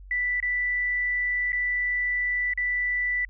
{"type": "tone with dropouts", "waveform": "sine", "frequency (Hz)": 1975.5, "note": "B6", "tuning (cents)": 0, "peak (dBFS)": -23, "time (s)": [0.11, 3.25], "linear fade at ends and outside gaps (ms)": 2, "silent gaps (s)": [[0.402, 0.426], [1.521, 1.529], [2.536, 2.575]], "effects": ["added 47 Hz sine -42 dBFS peak until 3.29 s"]}